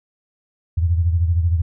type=beating tone pair; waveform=sine; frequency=83.7 / 96.7 Hz; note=E2 / G2; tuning=+27 / -23 cents; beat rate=13 Hz; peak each=-15 / -23 dBFS; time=0.77-1.62 s; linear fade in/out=10 ms; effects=none